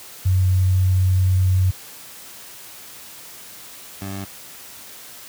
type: tone pair in turn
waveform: sine / 20% pulse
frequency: 93 / 97.23 Hz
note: F#2 / G2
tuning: +9 / -14 cents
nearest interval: minor second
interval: 77 cents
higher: second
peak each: -13 / -23 dBFS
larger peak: first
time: 0.25-1.71 / 4.01-4.25 s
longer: first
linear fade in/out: 10 ms
effects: white hiss -40 dBFS RMS until 5.28 s + high-pass 60 Hz 12 dB/octave